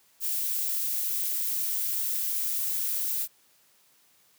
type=noise with high-pass filter sweep; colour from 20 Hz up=violet; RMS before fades=-29 dBFS; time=0.2-3.28 s; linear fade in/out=50 ms; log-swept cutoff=1800 to 940 Hz; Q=0.92; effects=white hiss -63 dBFS RMS until 4.38 s + high-pass 100 Hz 12 dB/octave